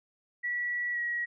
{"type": "tone with pitch glide", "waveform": "sine", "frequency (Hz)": [1941, 1909.9], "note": ["B6", "A#6"], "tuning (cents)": [-31, 42], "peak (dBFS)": -29, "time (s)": [0.43, 1.26], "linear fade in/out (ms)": 20, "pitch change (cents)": -27, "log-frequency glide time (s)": [0.93, 0.98], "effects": []}